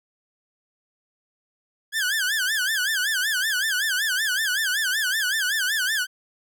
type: tone with vibrato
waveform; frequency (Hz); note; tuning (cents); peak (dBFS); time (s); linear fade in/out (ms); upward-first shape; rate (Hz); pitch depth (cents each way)
sawtooth; 1619; G#6; -45; -18; 1.92-6.07; 50; sine; 5.3; 180
effects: none